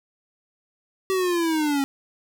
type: linear sweep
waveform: square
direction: down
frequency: 384.8 to 271.6 Hz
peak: -21 dBFS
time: 1.1-1.84 s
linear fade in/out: 0 ms
effects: none